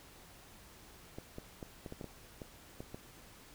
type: clicks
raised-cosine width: 2 ms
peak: -30 dBFS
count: 10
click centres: 1.185 / 1.384 / 1.628 / 1.862 / 1.924 / 2.012 / 2.043 / 2.418 / 2.805 / 2.945 s
effects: pink hiss -57 dBFS RMS until 3.54 s